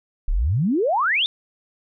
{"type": "exponential sweep", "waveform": "sine", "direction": "up", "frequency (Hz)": [30.18, 3729], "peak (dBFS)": -17, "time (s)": [0.28, 1.26], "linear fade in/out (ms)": 0, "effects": []}